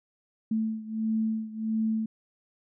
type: beating tone pair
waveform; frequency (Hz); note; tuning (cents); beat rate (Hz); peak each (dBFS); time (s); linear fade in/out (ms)
sine; 220 / 221.5; A3 / A3; 0 / +12; 1.5; -28 / -31; 0.51-2.06; 5
effects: none